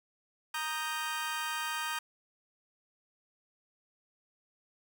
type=chord; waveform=25% pulse; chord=Eb major; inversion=second; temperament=equal with one note detuned; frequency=932.3 / 1238.1 / 1568 Hz; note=Bb5 / Eb6 / G6; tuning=0 / -9 / 0 cents; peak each=-34 dBFS; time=0.54-1.99 s; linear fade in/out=5 ms; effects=none

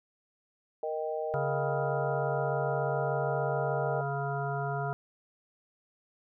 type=chord; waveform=sine; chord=Eb major; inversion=second; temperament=equal; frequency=466.2 / 622.3 / 784 Hz; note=Bb4 / Eb5 / G5; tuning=0 / 0 / 0 cents; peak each=-34 / -34 / -38 dBFS; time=0.83-4.01 s; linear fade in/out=2 ms
type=harmonic tone; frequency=139.8 Hz; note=C#3; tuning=15 cents sharp; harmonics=1 / 3 / 5 / 7 / 9 / 10; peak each=-33 / -38 / -35 / -41 / -43 / -40 dBFS; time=1.34-4.93 s; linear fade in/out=0 ms
effects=none

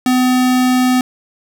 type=tone; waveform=square; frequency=253.1 Hz; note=B3; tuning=43 cents sharp; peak=-11 dBFS; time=0.06-1.01 s; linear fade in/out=2 ms; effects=none

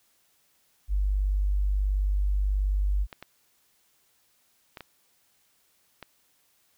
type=tone; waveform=sine; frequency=49.28 Hz; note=G1; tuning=10 cents sharp; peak=-22 dBFS; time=0.88-3.07 s; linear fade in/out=50 ms
type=clicks; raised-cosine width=0.3 ms; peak=-24 dBFS; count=5; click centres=3.128 / 3.226 / 4.772 / 4.807 / 6.027 s
effects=white hiss -67 dBFS RMS until 6.77 s

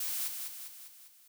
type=noise with echo; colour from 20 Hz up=blue; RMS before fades=-35 dBFS; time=0-0.28 s; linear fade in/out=5 ms; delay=200 ms; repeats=5; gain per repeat=-5 dB; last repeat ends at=1.28 s; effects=none

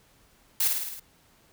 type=noise with echo; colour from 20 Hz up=blue; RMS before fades=-24 dBFS; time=0.6-0.68 s; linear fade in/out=5 ms; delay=53 ms; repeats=6; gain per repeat=-3 dB; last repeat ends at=0.998 s; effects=pink hiss -61 dBFS RMS until 1.52 s

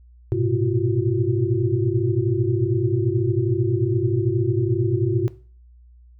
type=tone cluster; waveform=sine; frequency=104.5 / 117.9 / 127 / 341.9 / 374.3 Hz; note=G#2 / A#2 / B2 / F4 / F#4; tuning=+11 / +20 / +49 / -37 / +20 cents; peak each=-25 dBFS; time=0.32-5.28 s; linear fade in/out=0 ms; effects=noise-tail reverb RT60 0.4 s tail -17 dB re dry + added 60 Hz sine -46 dBFS peak until 6.19 s

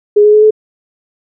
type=tone with pitch steps; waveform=sine; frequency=415.3 / 420.4 / 425.5 / 430.7 Hz; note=G#4 / G#4 / G#4 / A4; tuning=0 / +21 / +42 / -37 cents; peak=-3 dBFS; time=0.16-0.508 s; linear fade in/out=10 ms; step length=87 ms; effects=none

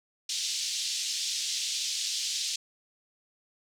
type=band-pass noise; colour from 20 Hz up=white; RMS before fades=-32 dBFS; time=0.29-2.56 s; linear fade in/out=5 ms; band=3100 to 6600 Hz; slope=24 dB/octave; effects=none

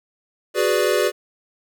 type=chord; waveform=square; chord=G# half-diminished seventh; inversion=third; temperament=equal with one note detuned; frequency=370 / 415.3 / 493.9 / 585.3 Hz; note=F#4 / G#4 / B4 / D5; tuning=0 / 0 / 0 / -6 cents; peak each=-23 dBFS; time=0.54-1.12 s; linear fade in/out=50 ms; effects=none

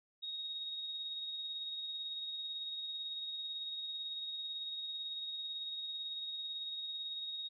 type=tone with tremolo; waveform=sine; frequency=3755 Hz; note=A#7; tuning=12 cents sharp; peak=-38 dBFS; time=0.22-7.49 s; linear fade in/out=20 ms; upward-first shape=sine; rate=18 Hz; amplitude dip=30%; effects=none

